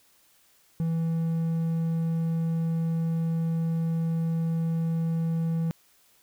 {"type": "tone", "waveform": "triangle", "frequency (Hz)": 164.3, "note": "E3", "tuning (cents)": -5, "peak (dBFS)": -22, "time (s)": [0.8, 5.71], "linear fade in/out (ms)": 0, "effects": ["white hiss -62 dBFS RMS until 6.22 s"]}